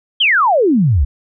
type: exponential sweep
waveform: sine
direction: down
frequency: 3341 to 60.5 Hz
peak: -9 dBFS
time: 0.2-1.05 s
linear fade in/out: 10 ms
effects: none